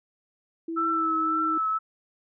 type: tone with pitch glide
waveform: sine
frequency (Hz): 329.6 to 317.1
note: E4 to D#4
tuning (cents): 0 to +33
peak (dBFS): -29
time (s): 0.68-1.58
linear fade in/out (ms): 5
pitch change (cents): -67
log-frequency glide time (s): 0.8-1.26
type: tone with vibrato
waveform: sine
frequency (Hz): 1318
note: E6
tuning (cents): -1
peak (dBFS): -23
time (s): 0.76-1.79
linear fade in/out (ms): 20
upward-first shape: triangle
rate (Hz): 1.9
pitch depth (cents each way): 35
effects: none